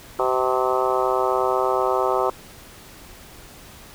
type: harmonic tone with a mistuned harmonic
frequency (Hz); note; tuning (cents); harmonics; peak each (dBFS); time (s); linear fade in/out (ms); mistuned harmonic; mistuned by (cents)
128.4; C3; -32; 3 / 4 / 5 / 6 / 7 / 8 / 9 / 10; -24 / -25 / -26 / -27 / -27 / -28 / -29 / -29; 0.19-2.3; 2; 8; +40
effects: pink hiss -44 dBFS RMS until 3.94 s